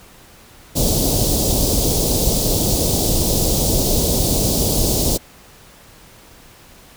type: band-stop noise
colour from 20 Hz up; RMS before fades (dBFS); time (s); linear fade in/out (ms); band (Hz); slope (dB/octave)
pink; -17; 0.75-5.18; 20; 670 to 4100; 24
effects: pink hiss -45 dBFS RMS until 6.96 s